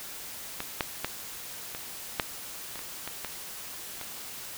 clicks, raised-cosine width 0.3 ms, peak -16 / -10 / -12 / -20 / -8 / -23 / -24 / -19 / -18 / -22 dBFS, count 10, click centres 0.604 / 0.808 / 1.046 / 1.749 / 2.198 / 2.757 / 2.792 / 3.076 / 3.247 / 4.013 s, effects white hiss -41 dBFS RMS until 4.57 s

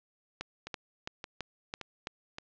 two click trains, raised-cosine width 0.2 ms, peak -22 / -18 dBFS, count 4 / 6, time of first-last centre 0.67-2.384 / 0.41-2.071 s, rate 1.75 / 3.01 Hz, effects low-pass 5000 Hz 12 dB/octave

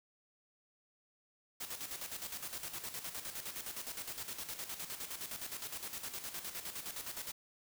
white noise with tremolo, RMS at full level -42 dBFS, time 1.6-7.32 s, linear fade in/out 10 ms, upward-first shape square, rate 9.7 Hz, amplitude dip 60%, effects none

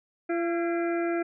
harmonic tone with a mistuned harmonic, 340.5 Hz, F4, 44 cents flat, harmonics 1 / 2 / 4 / 5 / 6 / 7, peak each -26 / -32 / -38 / -40 / -42 / -43 dBFS, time 0.29-1.23 s, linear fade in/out 10 ms, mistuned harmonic 5, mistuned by -68 cents, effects none

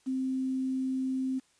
sine tone with quantisation, 261.6 Hz, C4, in tune, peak -28 dBFS, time 0.06-1.4 s, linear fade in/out 20 ms, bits 9, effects white hiss -67 dBFS RMS until 1.59 s + resampled to 22050 Hz

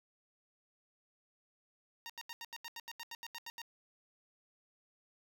10% pulse tone bursts, 928 Hz, A#5, 8 cents flat, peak -35 dBFS, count 14, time 2.06-3.617 s, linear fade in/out 0 ms, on 36 ms, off 81 ms, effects none

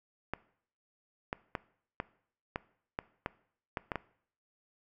clicks, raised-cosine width 0.5 ms, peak -18 dBFS, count 10, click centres 0.336 / 1.329 / 1.552 / 2.001 / 2.559 / 2.989 / 3.261 / 3.772 / 3.918 / 3.957 s, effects noise-tail reverb RT60 0.6 s tail -20 dB re dry

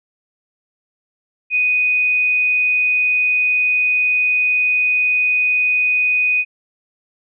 sine tone, 2489 Hz, D#7, in tune, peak -13 dBFS, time 1.5-6.45 s, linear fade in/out 50 ms, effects none

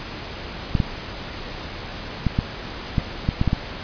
clicks, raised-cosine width 5 ms, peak -6 dBFS, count 9, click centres 0.752 / 0.802 / 2.267 / 2.389 / 2.982 / 3.289 / 3.414 / 3.477 / 3.531 s, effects pink hiss -33 dBFS RMS until 3.83 s + resampled to 11025 Hz

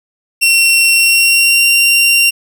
sawtooth tone with pitch glide, 2726 to 2762 Hz, F7 to F7, -43 to -20 cents, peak -4 dBFS, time 0.41-2.31 s, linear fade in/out 20 ms, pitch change +23 cents, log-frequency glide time 0.93-1.66 s, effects none

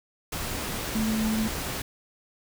sine tone in noise, 219 Hz, A3, 8 cents flat, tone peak -24 dBFS, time 0.95-1.48 s, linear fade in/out 5 ms, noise pink, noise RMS -32 dBFS, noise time 0.32-1.82 s, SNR +5 dB, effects none

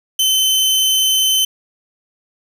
sawtooth tone, 3065 Hz, G7, 40 cents flat, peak -9 dBFS, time 0.19-1.45 s, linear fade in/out 5 ms, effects none

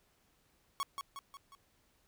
45% pulse tone with echo, 1108.7 Hz, C#6, in tune, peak -33 dBFS, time 0.8-0.83 s, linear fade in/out 0 ms, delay 180 ms, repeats 4, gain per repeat -5 dB, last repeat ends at 1.55 s, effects pink hiss -72 dBFS RMS until 2.07 s

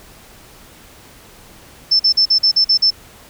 sine tone bursts, 5300 Hz, E8, 9 cents sharp, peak -9 dBFS, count 8, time 1.91-2.906 s, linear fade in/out 10 ms, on 86 ms, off 44 ms, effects pink hiss -43 dBFS RMS until 3.29 s

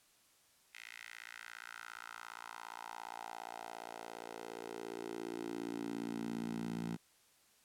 10% pulse tone with high-pass filter sweep, 57.3 Hz, A#1, 29 cents flat, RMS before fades -45 dBFS, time 0.73-6.97 s, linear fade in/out 20 ms, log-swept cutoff 2200 to 180 Hz, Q 3.1, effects white hiss -69 dBFS RMS until 7.64 s + low-pass 12000 Hz 12 dB/octave

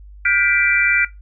sine chord, G dominant seventh, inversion third, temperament equal with one note detuned, 1426.3 / 1568 / 1975.5 / 2349 Hz, F6 / G6 / B6 / D7, +36 / 0 / 0 / 0 cents, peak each -18 / -22 / -19 / -18 dBFS, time 0.25-1.05 s, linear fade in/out 5 ms, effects noise-tail reverb RT60 0.2 s tail -18 dB re dry + added 50 Hz sine -37 dBFS peak until 1.21 s

